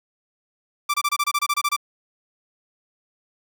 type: tone bursts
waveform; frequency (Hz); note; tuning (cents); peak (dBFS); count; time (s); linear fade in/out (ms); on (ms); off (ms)
sawtooth; 1172; D6; -4; -15; 12; 0.89-1.765; 10; 50; 25
effects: none